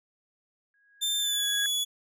sine tone with exponential growth, 1651 Hz, G#6, 11 cents flat, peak -27 dBFS, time 0.74-1.66 s, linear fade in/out 1 ms, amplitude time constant 200 ms
sawtooth tone with pitch glide, 3576 to 3401 Hz, A7 to G#7, +27 to +40 cents, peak -23 dBFS, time 1.01-1.85 s, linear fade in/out 20 ms, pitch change -87 cents, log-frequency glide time 1.19-1.45 s
effects none

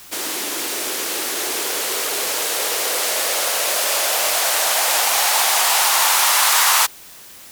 violet noise with band-pass filter sweep, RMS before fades -19 dBFS, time 0.11-6.87 s, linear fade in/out 20 ms, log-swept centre 300 to 1000 Hz, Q 2.8, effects white hiss -41 dBFS RMS until 7.51 s

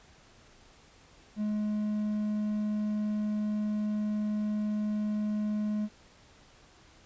triangle tone, 211 Hz, G#3, 28 cents sharp, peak -26 dBFS, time 1.36-5.89 s, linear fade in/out 50 ms, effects pink hiss -58 dBFS RMS until 7.05 s + resampled to 16000 Hz

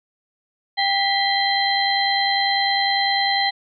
sine tone cluster, 792 / 1948 / 2038 / 3193 / 4073 Hz, G5 / B6 / C7 / G7 / C8, +18 / -24 / -46 / +31 / -47 cents, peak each -21 / -25 / -27 / -27 / -22 dBFS, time 0.77-3.51 s, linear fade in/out 20 ms, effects none

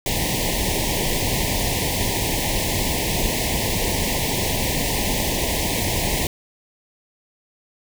pink band-stop noise, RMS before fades -22 dBFS, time 0.06-6.27 s, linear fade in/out 2 ms, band 1000 to 1800 Hz, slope 96 dB/octave, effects none

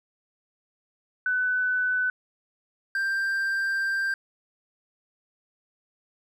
sine / triangle tone pair in turn, 1501 / 1579.3 Hz, F#6 / G6, +24 / +12 cents, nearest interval minor second, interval 88 cents, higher second, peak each -22 dBFS, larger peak neither, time 1.26-2.1 / 2.95-4.14 s, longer second, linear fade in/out 2 ms, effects none

